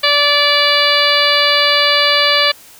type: harmonic tone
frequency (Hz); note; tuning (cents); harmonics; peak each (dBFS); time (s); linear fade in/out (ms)
580; D5; -22; 1 / 2 / 3 / 4 / 5 / 6 / 7 / 8; -18 / -18 / -18 / -18 / -18 / -18 / -18 / -18; 0.03-2.52; 10
effects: white hiss -41 dBFS RMS until 2.79 s